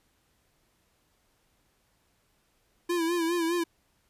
square tone with vibrato, 338.5 Hz, E4, 46 cents sharp, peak -26 dBFS, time 2.89-3.64 s, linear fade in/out 10 ms, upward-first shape sine, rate 4.9 Hz, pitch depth 69 cents each way, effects pink hiss -70 dBFS RMS until 4.09 s + resampled to 32000 Hz

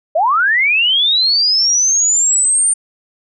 sine linear sweep, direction up, 587.3 to 9050 Hz, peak -10 dBFS, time 0.15-2.74 s, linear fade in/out 10 ms, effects none

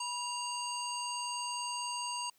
harmonic tone with a mistuned harmonic, 932.3 Hz, A#5, in tune, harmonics 1 / 3 / 5 / 7 / 9, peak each -38 / -42 / -42 / -46 / -43 dBFS, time 0-2.3 s, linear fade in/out 5 ms, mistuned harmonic 1, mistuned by +80 cents, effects white hiss -69 dBFS RMS until 2.38 s

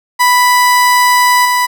30% pulse tone with level steps, 989 Hz, B5, 2 cents sharp, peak -4 / -7 dBFS, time 0.19-1.67 s, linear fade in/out 20 ms, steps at 1.45 s, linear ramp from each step 5 ms, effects none

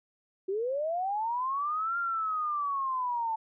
sine linear two-way sweep, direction up then down, 367.9 to 1400 to 878 Hz, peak -28 dBFS, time 0.48-3.36 s, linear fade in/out 10 ms, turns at 1.98 s, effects none

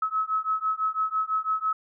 sine beating tone pair, 1286 / 1292 Hz, E6 / E6, -43 / -35 cents, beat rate 6 Hz, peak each -27 dBFS, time 0.02-1.73 s, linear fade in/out 5 ms, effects none

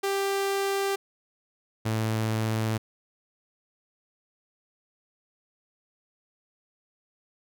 sawtooth tone pair in turn, 394 / 110.56 Hz, G4 / A2, +9 / +9 cents, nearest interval octave + minor seventh, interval 2200 cents, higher first, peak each -21 dBFS, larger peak neither, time 0.03-0.96 / 1.85-2.78 s, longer neither, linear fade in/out 10 ms, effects none

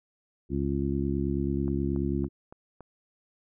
harmonic tone, 69.3 Hz, C#2, in tune, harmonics 1 / 2 / 3 / 4 / 5, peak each -32 / -32 / -32 / -32 / -32 dBFS, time 0.49-2.29 s, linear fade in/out 50 ms
click train, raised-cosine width 1 ms, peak -31 dBFS, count 5, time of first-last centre 1.68-2.807 s, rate 3.55 Hz
effects none

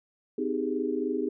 sine chord, Ab major seventh, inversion first, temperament equal with one note detuned, 256.5 / 311.1 / 392 / 415.3 Hz, C4 / Eb4 / G4 / Ab4, -34 / 0 / 0 / 0 cents, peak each -32 dBFS, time 0.38-1.29 s, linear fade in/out 5 ms, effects none

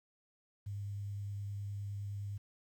sine tone with vibrato, 101 Hz, G#2, 48 cents flat, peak -38 dBFS, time 0.66-2.38 s, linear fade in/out 10 ms, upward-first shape sine, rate 9.7 Hz, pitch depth 10 cents each way, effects 11-bit

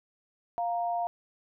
sine tone pair together, 699 / 933 Hz, F5 / A#5, +1 / +1 cents, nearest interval perfect fourth, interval 500 cents, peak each -28 / -35 dBFS, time 0.58-1.07 s, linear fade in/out 0 ms, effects none

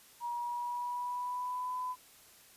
sine tone with pitch glide, 955 to 1004.8 Hz, A#5 to B5, +42 to +30 cents, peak -34 dBFS, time 0.2-1.96 s, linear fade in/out 50 ms, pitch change +88 cents, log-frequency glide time 0.32-1.77 s, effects white hiss -59 dBFS RMS until 2.56 s + resampled to 32000 Hz

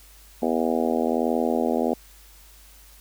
harmonic tone, 81.4 Hz, E2, 21 cents flat, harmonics 3 / 4 / 5 / 6 / 7 / 8 / 9 / 10, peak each -25 / -29 / -28 / -28 / -31 / -30 / -31 / -35 dBFS, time 0.42-1.94 s, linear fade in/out 5 ms, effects added 50 Hz sine -50 dBFS peak until 3 s + white hiss -52 dBFS RMS until 3 s

